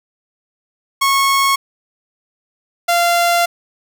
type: tone pair in turn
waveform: sawtooth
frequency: 1097 / 691.1 Hz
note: C#6 / F5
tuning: -18 / -18 cents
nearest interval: minor sixth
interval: 800 cents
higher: first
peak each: -8 dBFS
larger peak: neither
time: 1.01-1.56 / 2.88-3.46 s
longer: second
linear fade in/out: 10 ms
effects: none